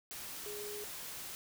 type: tone in noise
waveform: sine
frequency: 415.3 Hz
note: G#4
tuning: in tune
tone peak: -43 dBFS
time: 0.46-0.84 s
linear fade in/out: 0 ms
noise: white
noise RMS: -45 dBFS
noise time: 0.11-1.35 s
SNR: -1 dB
effects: none

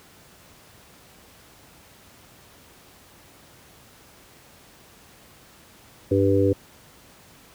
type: harmonic tone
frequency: 98 Hz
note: G2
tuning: in tune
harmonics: 1 / 3 / 4 / 5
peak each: -22 / -22 / -22 / -22 dBFS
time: 6.11-6.53 s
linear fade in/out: 5 ms
effects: pink hiss -51 dBFS RMS until 7.54 s + high-pass 60 Hz 12 dB/octave

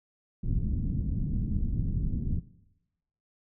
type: low-pass noise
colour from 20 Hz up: pink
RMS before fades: -29 dBFS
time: 0.43-2.4 s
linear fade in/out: 10 ms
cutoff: 220 Hz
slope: 24 dB/octave
effects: noise-tail reverb RT60 0.9 s tail -18 dB re dry

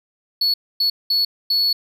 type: tone bursts at uneven times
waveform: triangle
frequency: 4403 Hz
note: C#8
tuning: 13 cents flat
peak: -14 dBFS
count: 4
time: 0.41-0.54 / 0.8-0.9 / 1.1-1.25 / 1.5-1.73 s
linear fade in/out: 5 ms
effects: none

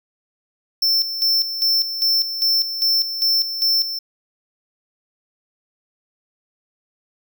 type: tone with tremolo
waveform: square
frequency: 5350 Hz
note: E8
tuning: 25 cents sharp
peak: -15 dBFS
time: 0.82-3.99 s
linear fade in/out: 5 ms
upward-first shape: square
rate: 2.5 Hz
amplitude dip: 65%
effects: none

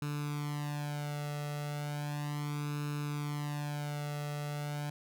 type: tone with flanger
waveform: sawtooth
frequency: 146.83 Hz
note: D3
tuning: in tune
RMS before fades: -37 dBFS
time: 0.02-4.9 s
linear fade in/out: 2 ms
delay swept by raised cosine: 0.76 to 1.52 ms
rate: 0.35 Hz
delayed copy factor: +0.8
effects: none

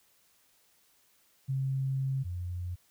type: tone pair in turn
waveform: sine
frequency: 134.1 / 88.76 Hz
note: C3 / F2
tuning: +43 / +29 cents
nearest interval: perfect fifth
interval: 714 cents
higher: first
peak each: -28 / -33 dBFS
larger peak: first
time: 1.48-2.24 / 2.24-2.76 s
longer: first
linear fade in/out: 20 ms
effects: white hiss -67 dBFS RMS until 2.9 s

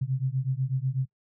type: beating tone pair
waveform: sine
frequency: 127.8 / 135.9 Hz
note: C3 / C#3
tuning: -40 / -34 cents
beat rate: 8.1 Hz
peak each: -28 dBFS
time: 0.01-1.06 s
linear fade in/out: 10 ms
effects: noise-tail reverb RT60 0.1 s tail -22 dB re dry

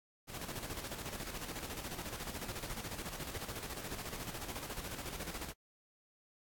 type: noise with tremolo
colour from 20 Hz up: pink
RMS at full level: -42 dBFS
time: 0.27-5.54 s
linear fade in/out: 50 ms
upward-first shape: square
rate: 14 Hz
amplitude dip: 50%
effects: AAC 64 kbps

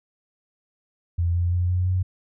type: tone with pitch steps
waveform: sine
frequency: 85.7 / 87.25 / 88.82 / 90.43 / 92.06 Hz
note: F2 / F2 / F2 / F#2 / F#2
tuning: -32 / -1 / +30 / -39 / -8 cents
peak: -19 dBFS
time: 1.18-2.03 s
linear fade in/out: 10 ms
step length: 170 ms
effects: none

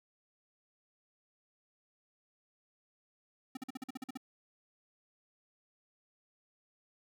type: tone bursts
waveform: square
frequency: 260 Hz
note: C4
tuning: 11 cents flat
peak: -39 dBFS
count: 10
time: 3.55-4.174 s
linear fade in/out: 5 ms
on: 21 ms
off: 46 ms
effects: none

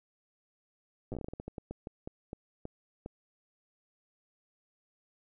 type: slowing click train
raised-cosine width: 2 ms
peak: -26 dBFS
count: 19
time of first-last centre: 1.12-3.061 s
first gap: 8 ms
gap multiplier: 1.26
effects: none

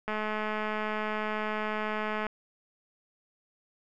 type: click train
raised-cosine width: 0.5 ms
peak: -18 dBFS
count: 469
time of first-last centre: 0.08-2.267 s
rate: 214 Hz
effects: none

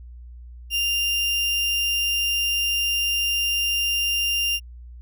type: tone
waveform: 35% pulse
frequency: 2794 Hz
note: F7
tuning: in tune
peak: -19 dBFS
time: 0.7-4.6 s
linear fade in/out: 50 ms
effects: added 60 Hz sine -38 dBFS peak until 5.01 s

